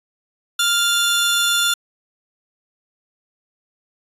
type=tone pair together; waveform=sawtooth; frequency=1396.9 / 3506 Hz; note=F6 / A7; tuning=0 / -7 cents; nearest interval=octave + major third; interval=1593 cents; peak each=-15 dBFS; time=0.59-1.74 s; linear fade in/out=5 ms; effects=resampled to 32000 Hz